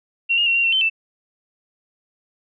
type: tone with pitch steps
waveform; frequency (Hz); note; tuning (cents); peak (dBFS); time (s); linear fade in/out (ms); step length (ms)
sine; 2739 / 2843 / 2732 / 2763 / 2712 / 3083 / 2657; F7 / F7 / F7 / F7 / E7 / G7 / E7; -34 / +30 / -39 / -19 / +49 / -29 / +13; -15; 0.29-0.899; 20; 87
effects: none